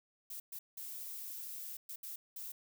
violet noise bursts at uneven times, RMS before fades -45 dBFS, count 6, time 0.3-0.4 / 0.52-0.59 / 0.77-1.77 / 1.89-1.96 / 2.03-2.16 / 2.36-2.52 s, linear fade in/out 5 ms, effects none

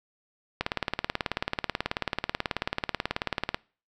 click train, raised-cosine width 0.3 ms, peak -10 dBFS, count 55, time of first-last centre 0.61-3.545 s, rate 18.4 Hz, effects noise-tail reverb RT60 0.4 s tail -24 dB re dry

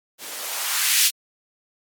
violet noise with band-pass filter sweep, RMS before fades -22 dBFS, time 0.18-1.11 s, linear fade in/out 50 ms, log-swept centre 250 to 3300 Hz, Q 1.1, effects MP3 96 kbps

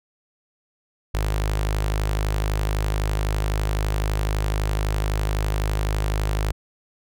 sawtooth tone with notch filter, 51.91 Hz, G#1, in tune, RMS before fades -23 dBFS, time 1.14-6.52 s, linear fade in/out 5 ms, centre 230 Hz, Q 1.2, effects none

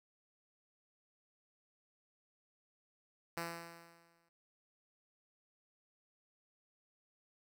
5% pulse tone with exponential decay, 168.6 Hz, E3, 39 cents sharp, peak -26 dBFS, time 3.37-4.29 s, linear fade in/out 2 ms, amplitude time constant 200 ms, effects none

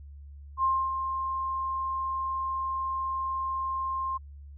sine tone with ADSR envelope, 1059 Hz, C6, 21 cents sharp, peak -21 dBFS, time 0.57-4.18 s, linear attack 66 ms, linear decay 270 ms, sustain -7 dB, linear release 15 ms, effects added 71 Hz sine -43 dBFS peak until 4.57 s

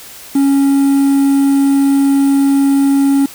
triangle tone with quantisation, 276.6 Hz, C#4, 4 cents flat, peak -6 dBFS, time 0.35-3.26 s, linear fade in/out 5 ms, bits 5, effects white hiss -34 dBFS RMS until 3.34 s

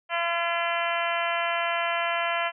harmonic tone, 340.2 Hz, F4, 45 cents flat, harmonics 2 / 3 / 4 / 5 / 6 / 7 / 8 / 9, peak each -29 / -31 / -32 / -33 / -34 / -34 / -35 / -36 dBFS, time 0.09-2.52 s, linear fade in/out 50 ms, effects none

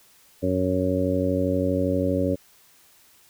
harmonic tone, 92.5 Hz, F#2, in tune, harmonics 1 / 2 / 3 / 4 / 5 / 6, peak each -28 / -29 / -25 / -32 / -29 / -26 dBFS, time 0.42-2.36 s, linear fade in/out 20 ms, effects white hiss -56 dBFS RMS until 3.29 s

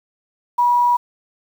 sine tone with quantisation, 968 Hz, B5, 35 cents flat, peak -12 dBFS, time 0.58-0.97 s, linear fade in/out 10 ms, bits 7, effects none

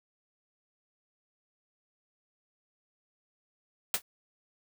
white noise with exponential decay, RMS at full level -22 dBFS, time 3.94-4.02 s, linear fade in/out 2 ms, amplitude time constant 16 ms, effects none

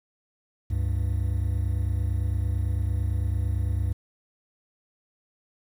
triangle tone pair together, 70.2 / 99.12 Hz, C#2 / G2, +22 / +20 cents, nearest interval tritone, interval 598 cents, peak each -24 dBFS, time 0.7-3.93 s, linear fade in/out 10 ms, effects 9-bit

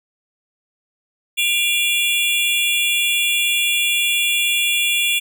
square tone cluster, 2393 / 2776 / 3406 Hz, D7 / F7 / G#7, +32 / -11 / +43 cents, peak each -21 dBFS, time 1.37-5.2 s, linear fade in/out 20 ms, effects none

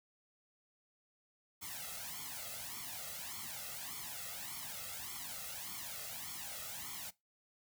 white noise with flanger, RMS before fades -45 dBFS, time 1.61-7.11 s, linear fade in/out 20 ms, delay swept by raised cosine 0.91 to 1.54 ms, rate 1.7 Hz, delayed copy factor +1, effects noise-tail reverb RT60 0.2 s tail -21 dB re dry + high-pass 60 Hz 12 dB/octave

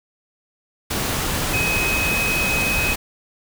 sine tone in noise, 2530 Hz, D#7, 28 cents sharp, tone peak -20 dBFS, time 1.53-2.94 s, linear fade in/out 10 ms, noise pink, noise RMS -23 dBFS, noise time 0.9-2.96 s, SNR 0 dB, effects none

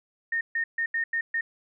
sine tone bursts at uneven times, 1836 Hz, A#6, 27 cents flat, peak -24 dBFS, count 6, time 0.32-0.41 / 0.55-0.64 / 0.78-0.86 / 0.94-1.04 / 1.13-1.21 / 1.34-1.41 s, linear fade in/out 5 ms, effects none

